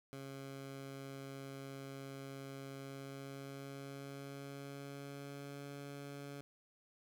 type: tone with pitch glide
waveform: 15% pulse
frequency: 136.7 to 141.44 Hz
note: C#3 to C#3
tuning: -24 to +35 cents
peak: -40 dBFS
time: 0.13-6.41 s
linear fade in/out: 0 ms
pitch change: +59 cents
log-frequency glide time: 2.75-5.69 s
effects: none